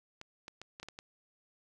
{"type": "clicks", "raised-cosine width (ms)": 0.2, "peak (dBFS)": -28, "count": 7, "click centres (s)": [0.214, 0.481, 0.616, 0.799, 0.83, 0.886, 0.989], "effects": []}